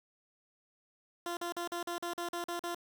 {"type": "tone bursts", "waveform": "15% pulse", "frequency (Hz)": 345.8, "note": "F4", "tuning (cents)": -17, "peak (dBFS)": -29, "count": 10, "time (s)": [1.26, 2.747], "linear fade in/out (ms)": 2, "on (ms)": 110, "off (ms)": 43, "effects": ["10-bit"]}